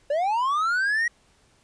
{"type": "linear sweep", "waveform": "triangle", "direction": "up", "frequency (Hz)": [554.4, 1918], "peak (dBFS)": -19, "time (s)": [0.1, 1.08], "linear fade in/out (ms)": 5, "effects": ["pink hiss -61 dBFS RMS until 1.63 s", "resampled to 22050 Hz"]}